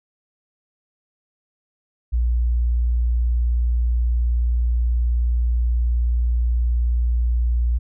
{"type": "tone", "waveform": "sine", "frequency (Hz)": 59.4, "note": "A#1", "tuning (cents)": 33, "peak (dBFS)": -16, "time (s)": [2.12, 7.79], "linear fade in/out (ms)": 20, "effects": []}